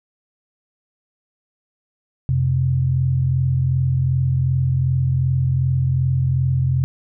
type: tone pair together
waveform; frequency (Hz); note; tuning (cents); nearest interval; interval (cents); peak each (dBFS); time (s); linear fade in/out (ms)
sine; 87.86 / 130.5; F2 / C3; +11 / -4; perfect fifth; 685; -22 / -16; 2.29-6.84; 0
effects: none